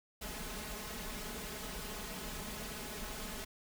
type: noise with comb filter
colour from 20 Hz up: pink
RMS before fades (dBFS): -43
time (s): 0.21-3.45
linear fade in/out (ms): 10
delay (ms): 4.7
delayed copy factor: +0.9
effects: none